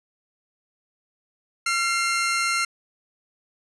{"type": "tone pair together", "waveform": "sawtooth", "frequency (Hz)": [1368, 2116], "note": ["F6", "C7"], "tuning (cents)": [-36, 19], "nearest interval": "minor sixth", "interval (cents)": 755, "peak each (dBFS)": [-20, -21], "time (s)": [1.66, 2.65], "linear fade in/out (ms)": 5, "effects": ["resampled to 24000 Hz"]}